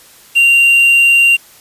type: tone with quantisation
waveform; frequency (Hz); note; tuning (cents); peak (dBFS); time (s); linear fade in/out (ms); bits
triangle; 2769; F7; -15; -4; 0.35-1.37; 20; 5
effects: white hiss -42 dBFS RMS until 1.6 s + resampled to 32000 Hz